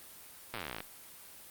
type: slowing click train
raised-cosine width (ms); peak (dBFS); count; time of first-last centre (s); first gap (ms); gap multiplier
0.3; -22; 21; 0.54-0.805; 8; 1.05
effects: white hiss -52 dBFS RMS until 1.5 s + Opus 32 kbps